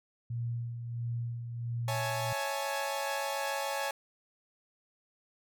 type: tone with tremolo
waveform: sine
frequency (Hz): 118.1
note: A#2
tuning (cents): +23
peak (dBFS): -31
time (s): 0.3-2.33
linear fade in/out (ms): 5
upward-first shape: sine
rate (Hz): 1.5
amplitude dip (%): 50
type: chord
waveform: sawtooth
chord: A major seventh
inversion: first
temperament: equal with one note detuned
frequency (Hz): 554.4 / 659.3 / 833 / 880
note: C#5 / E5 / G#5 / A5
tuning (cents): 0 / 0 / +5 / 0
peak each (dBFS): -32 / -38 / -33 / -35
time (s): 1.88-3.91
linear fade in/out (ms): 2
effects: none